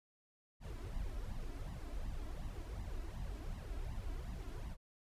brown noise with flanger, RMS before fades -43 dBFS, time 0.6-4.77 s, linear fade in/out 50 ms, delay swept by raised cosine 1 to 3.1 ms, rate 2.7 Hz, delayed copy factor +0.75, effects resampled to 32000 Hz

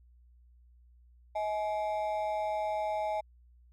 triangle ring-modulated tone, 740 Hz, F#5, in tune, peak -25 dBFS, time 1.35-3.21 s, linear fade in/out 10 ms, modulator 104 Hz, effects added 60 Hz sine -57 dBFS peak until 3.72 s

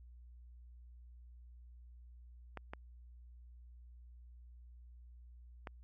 clicks, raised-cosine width 0.5 ms, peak -28 dBFS, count 3, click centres 2.573 / 2.735 / 5.672 s, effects added 60 Hz sine -53 dBFS peak until 5.83 s + MP3 64 kbps

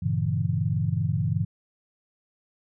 sine chord, G diminished seventh, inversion none, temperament equal with one note detuned, 98 / 116.54 / 141.75 / 164.81 Hz, G2 / Bb2 / Db3 / Fb3, 0 / 0 / +39 / 0 cents, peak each -28 dBFS, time 0.02-1.45 s, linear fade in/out 10 ms, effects none

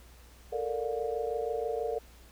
sine chord, Bb major seventh, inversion third, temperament equal with one note detuned, 440 / 466.2 / 587.3 / 714 Hz, A4 / Bb4 / D5 / F5, 0 / 0 / 0 / +38 cents, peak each -35 / -33 / -38 / -38 dBFS, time 0.52-1.99 s, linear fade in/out 10 ms, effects added 60 Hz sine -53 dBFS peak until 2.31 s + pink hiss -58 dBFS RMS until 2.31 s

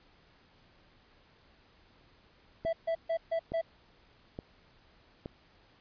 click train, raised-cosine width 2 ms, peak -25 dBFS, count 4, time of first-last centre 2.65-5.259 s, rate 1.15 Hz
triangle tone bursts, 659.3 Hz, E5, in tune, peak -26 dBFS, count 5, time 2.65-3.615 s, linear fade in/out 10 ms, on 81 ms, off 140 ms
effects pink hiss -63 dBFS RMS until 5.8 s + resampled to 11025 Hz

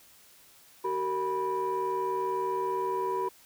sine tone cluster, 380.5 / 460.6 / 981 Hz, F#4 / A#4 / B5, +48 / -21 / -12 cents, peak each -30 / -35 / -29 dBFS, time 0.84-3.29 s, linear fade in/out 10 ms, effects tanh soft clip ceiling -22 dBFS + white hiss -57 dBFS RMS until 3.45 s

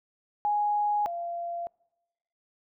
sine tone pair in turn, 830.6 / 687.7 Hz, G#5 / F5, 0 / -27 cents, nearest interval minor third, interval 327 cents, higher first, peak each -23 / -31 dBFS, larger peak first, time 0.45-1.06 / 1.06-1.67 s, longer neither, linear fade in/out 0 ms, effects noise-tail reverb RT60 1.0 s tail -26 dB re dry

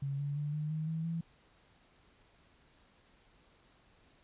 sine tone with pitch steps, 138.59 / 142.82 / 147.17 / 151.66 / 156.28 / 161.05 / 165.96 Hz, C#3 / D3 / D3 / D#3 / D#3 / E3 / E3, 0 / -48 / +4 / -44 / +8 / -40 / +12 cents, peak -33 dBFS, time 0.02-1.21 s, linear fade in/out 5 ms, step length 170 ms, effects pink hiss -66 dBFS RMS until 4.23 s + resampled to 8000 Hz

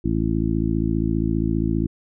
harmonic tone, 55 Hz, A1, in tune, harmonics 1 / 2 / 3 / 4 / 5 / 6, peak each -26 / -26 / -26 / -26 / -26 / -26 dBFS, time 0.04-1.87 s, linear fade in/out 10 ms, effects none

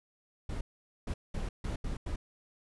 brown noise bursts at uneven times, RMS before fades -35 dBFS, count 6, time 0.49-0.61 / 1.07-1.14 / 1.34-1.49 / 1.64-1.76 / 1.84-1.97 / 2.06-2.16 s, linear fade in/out 5 ms, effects resampled to 24000 Hz

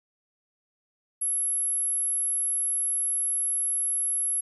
sine tone, 11175 Hz, F9, in tune, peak -24 dBFS, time 1.21-4.41 s, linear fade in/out 10 ms, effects none

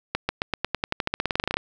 accelerating click train, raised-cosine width 0.3 ms, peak -7 dBFS, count 21, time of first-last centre 0.15-1.57 s, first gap 140 ms, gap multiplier 0.92, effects none

